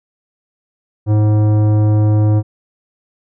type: tone with tanh clipping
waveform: sine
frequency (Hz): 106.2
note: G#2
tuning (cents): +39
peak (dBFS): -11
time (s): 1.06-2.43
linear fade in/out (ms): 50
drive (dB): 14
effects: none